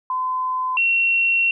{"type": "tone pair in turn", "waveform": "sine", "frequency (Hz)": [1022, 2728], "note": ["C6", "F7"], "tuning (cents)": [-41, -41], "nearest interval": "octave + perfect fourth", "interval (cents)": 1700, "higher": "second", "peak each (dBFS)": [-20, -15], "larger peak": "second", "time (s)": [[0.1, 0.77], [0.77, 1.51]], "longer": "second", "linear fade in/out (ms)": 2, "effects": []}